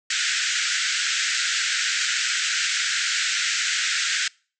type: band-pass noise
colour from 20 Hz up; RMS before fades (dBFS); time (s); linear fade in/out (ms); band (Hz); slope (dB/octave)
pink; -24; 0.1-4.28; 5; 1400 to 7900; 96
effects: noise-tail reverb RT60 0.4 s tail -26 dB re dry